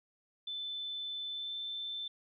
sine tone with pitch glide, 3520 to 3542 Hz, A7 to A7, 0 to +11 cents, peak -37 dBFS, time 0.47-2.08 s, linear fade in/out 5 ms, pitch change +11 cents, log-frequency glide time 1.31-1.54 s, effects none

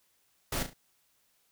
pink noise with echo, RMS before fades -32 dBFS, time 0.52-0.63 s, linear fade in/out 5 ms, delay 35 ms, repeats 3, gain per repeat -8 dB, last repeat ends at 0.735 s, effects white hiss -71 dBFS RMS until 1.51 s

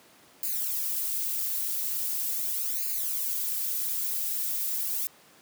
violet noise with flanger, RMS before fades -30 dBFS, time 0.43-5.07 s, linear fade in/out 0 ms, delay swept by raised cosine 0.43 to 4.03 ms, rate 0.41 Hz, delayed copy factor +0.9, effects pink hiss -56 dBFS RMS until 5.41 s + high-pass 200 Hz 12 dB/octave

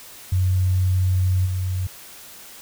sine tone with level steps, 92.5 Hz, F#2, in tune, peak -16 / -21 dBFS, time 0.32-1.87 s, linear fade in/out 5 ms, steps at 1.45 s, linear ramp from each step 20 ms, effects white hiss -42 dBFS RMS until 2.61 s

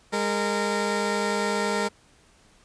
15% pulse tone pair together, 205.1 / 460 Hz, G#3 / A#4, -21 / -23 cents, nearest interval octave + major second, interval 1398 cents, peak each -20 dBFS, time 0.12-1.89 s, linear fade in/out 20 ms, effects pink hiss -58 dBFS RMS until 2.64 s + resampled to 22050 Hz

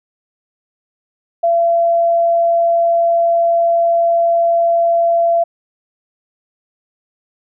sine tone, 678 Hz, E5, 49 cents sharp, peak -10 dBFS, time 1.43-5.44 s, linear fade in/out 10 ms, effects none

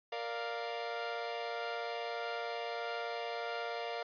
sawtooth chord, Bb major, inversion none, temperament equal, 466.2 / 587.3 / 698.5 Hz, Bb4 / D5 / F5, 0 / 0 / 0 cents, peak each -37 / -40 / -36 dBFS, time 0.12-4.03 s, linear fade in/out 5 ms, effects resampled to 11025 Hz

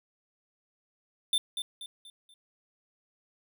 square tone with echo, 3560 Hz, A7, 20 cents sharp, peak -24 dBFS, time 1.33-1.38 s, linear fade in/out 2 ms, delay 240 ms, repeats 4, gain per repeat -8 dB, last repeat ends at 2.34 s, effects none

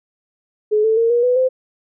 sine tone with pitch steps, 425.2 / 442 / 459.4 / 477.5 / 496.4 / 516 Hz, G#4 / A4 / A#4 / A#4 / B4 / C5, +41 / +8 / -25 / +42 / +9 / -24 cents, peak -12 dBFS, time 0.71-1.49 s, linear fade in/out 20 ms, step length 130 ms, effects none

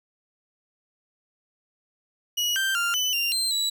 30% pulse tone with pitch steps, 2911 / 1568 / 1394 / 3004 / 2783 / 4136 / 3929 Hz, F#7 / G6 / F6 / F#7 / F7 / C8 / B7, -29 / 0 / -4 / +26 / -7 / -21 / -10 cents, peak -20 dBFS, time 2.37-3.7 s, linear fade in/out 10 ms, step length 190 ms, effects none

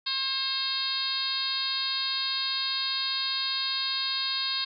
harmonic tone with a mistuned harmonic, 535 Hz, C5, 38 cents sharp, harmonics 2 / 3 / 4 / 5 / 6 / 7 / 8 / 9, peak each -39 / -40 / -43 / -39 / -37 / -32 / -31 / -34 dBFS, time 0.06-4.65 s, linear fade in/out 10 ms, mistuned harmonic 5, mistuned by -16 cents, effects none

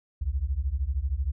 sine beating tone pair, 61.5 / 74.5 Hz, B1 / D2, -7 / +25 cents, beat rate 13 Hz, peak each -28 dBFS, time 0.21-1.32 s, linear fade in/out 10 ms, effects none

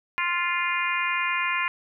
harmonic tone, 349.2 Hz, F4, in tune, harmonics 3 / 4 / 5 / 6 / 7 / 8, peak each -28 / -33 / -31 / -29 / -29 / -36 dBFS, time 0.18-1.68 s, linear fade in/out 0 ms, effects none

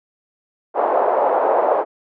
white band-pass noise, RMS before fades -17 dBFS, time 0.74-1.85 s, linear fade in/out 50 ms, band 480 to 810 Hz, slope 24 dB/octave, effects none

